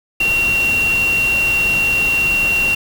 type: tone in noise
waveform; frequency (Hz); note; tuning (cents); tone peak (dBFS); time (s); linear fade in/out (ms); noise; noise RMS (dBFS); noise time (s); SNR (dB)
sine; 2746; F7; -30; -13; 0.2-2.75; 5; pink; -26; 0.2-2.75; +10
effects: none

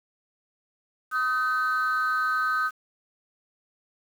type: tone pair together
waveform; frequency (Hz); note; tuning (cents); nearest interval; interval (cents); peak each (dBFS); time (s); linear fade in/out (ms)
sine; 1258.3 / 1530; D#6 / G6; +19 / -42; minor third; 339; -23 / -24; 1.11-2.71; 50
effects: tanh soft clip ceiling -19 dBFS + 8-bit

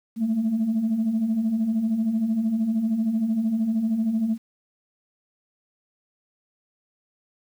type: beating tone pair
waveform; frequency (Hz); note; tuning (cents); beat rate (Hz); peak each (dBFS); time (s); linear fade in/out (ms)
sine; 211.9 / 224.9; G#3 / A3; +35 / +38; 13; -28 / -20; 0.16-4.38; 50
effects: tanh soft clip ceiling -16 dBFS + 9-bit

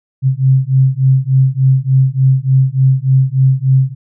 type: beating tone pair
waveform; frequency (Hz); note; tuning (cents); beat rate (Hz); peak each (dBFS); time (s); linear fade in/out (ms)
sine; 130.81 / 134.21; C3 / C3; 0 / +44; 3.4; -11; 0.22-3.95; 50
effects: none

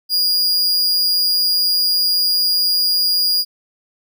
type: tone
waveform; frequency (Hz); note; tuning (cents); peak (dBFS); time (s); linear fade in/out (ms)
45% pulse; 4859; D#8; -42; -13; 0.09-3.45; 50
effects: none

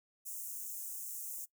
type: high-pass noise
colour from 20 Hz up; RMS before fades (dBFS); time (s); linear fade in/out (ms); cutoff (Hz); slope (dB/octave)
white; -43; 0.25-1.46; 20; 6400; 48
effects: noise-tail reverb RT60 0.1 s tail -20 dB re dry

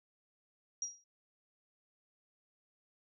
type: tone with exponential decay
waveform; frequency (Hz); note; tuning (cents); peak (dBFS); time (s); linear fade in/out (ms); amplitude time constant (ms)
sine; 5710; F8; +37; -32; 0.82-1.04; 2; 47
effects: none

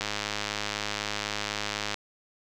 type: click train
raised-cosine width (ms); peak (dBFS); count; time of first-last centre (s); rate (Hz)
0.2; -12; 202; 0.01-1.943; 104
effects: none

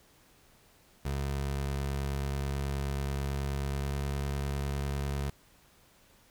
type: tone with pitch glide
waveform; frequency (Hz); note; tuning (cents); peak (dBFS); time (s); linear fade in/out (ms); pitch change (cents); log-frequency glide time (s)
25% pulse; 69.3 to 69.98; C#2 to C#2; 0 to +17; -27; 1.05-5.3; 5; +17; 3.71-4
effects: pink hiss -62 dBFS RMS until 6.3 s

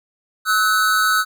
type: tone pair together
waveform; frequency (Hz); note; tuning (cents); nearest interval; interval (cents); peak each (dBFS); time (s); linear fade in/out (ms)
square; 1290.9 / 1492; E6 / F#6; -37 / +14; minor third; 251; -18; 0.45-1.25; 50
effects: none

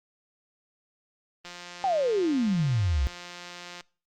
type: click train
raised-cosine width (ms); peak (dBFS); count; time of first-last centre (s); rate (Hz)
0.2; -24; 416; 1.45-3.808; 176
type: exponential sweep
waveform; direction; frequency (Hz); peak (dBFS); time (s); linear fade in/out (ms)
sine; down; 804 to 60.4; -22; 1.84-3.07; 0
effects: noise-tail reverb RT60 0.4 s tail -24 dB re dry + Opus 32 kbps

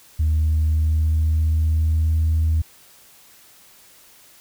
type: tone with pitch glide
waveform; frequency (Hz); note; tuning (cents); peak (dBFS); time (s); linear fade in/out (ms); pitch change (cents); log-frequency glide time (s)
sine; 77.78 to 79.69; D#2 to D#2; 0 to +42; -14; 0.19-2.62; 10; +42; 0.31-2.21
effects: tanh soft clip ceiling -13 dBFS + white hiss -50 dBFS RMS until 4.4 s

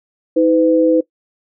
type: tone pair together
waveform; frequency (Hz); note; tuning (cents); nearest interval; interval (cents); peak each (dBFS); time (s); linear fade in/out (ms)
sine; 319.2 / 504.8; D#4 / B4; +44 / +38; minor sixth; 794; -12; 0.36-1.01; 10
effects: noise-tail reverb RT60 0.1 s tail -19 dB re dry

